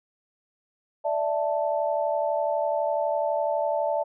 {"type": "chord", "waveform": "sine", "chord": "D suspended second", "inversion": "none", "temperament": "equal", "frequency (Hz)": [587.3, 659.3, 880], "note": ["D5", "E5", "A5"], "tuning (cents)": [0, 0, 0], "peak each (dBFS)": [-26, -27, -29], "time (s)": [1.04, 4.04], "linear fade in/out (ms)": 20, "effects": []}